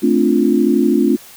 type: chord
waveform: sine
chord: D minor seventh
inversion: second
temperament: equal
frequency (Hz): 220 / 261.6 / 293.7 / 349.2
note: A3 / C4 / D4 / F4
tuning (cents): 0 / 0 / 0 / 0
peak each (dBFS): -16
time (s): 0.02-1.17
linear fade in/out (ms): 20
effects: white hiss -40 dBFS RMS until 1.36 s